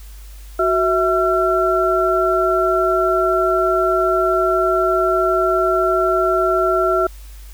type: tone cluster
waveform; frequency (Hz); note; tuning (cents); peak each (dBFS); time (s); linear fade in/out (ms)
sine; 370.8 / 654 / 1356; F#4 / E5 / E6; +4 / -14 / +49; -18; 0.59-7.07; 5
effects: added 50 Hz sine -34 dBFS peak until 7.53 s + white hiss -47 dBFS RMS until 7.53 s